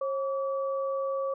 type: tone pair together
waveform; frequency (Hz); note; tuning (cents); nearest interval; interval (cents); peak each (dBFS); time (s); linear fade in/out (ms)
sine; 541 / 1146.3; C#5 / D6; -42 / -42; octave + minor second; 1300; -28 / -35; 0.01-1.34; 5
effects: none